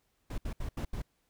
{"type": "noise bursts at uneven times", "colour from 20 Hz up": "brown", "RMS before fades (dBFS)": -35, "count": 5, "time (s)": [[0.3, 0.38], [0.45, 0.53], [0.6, 0.69], [0.77, 0.85], [0.93, 1.02]], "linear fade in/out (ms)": 5, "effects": ["pink hiss -75 dBFS RMS until 1.29 s"]}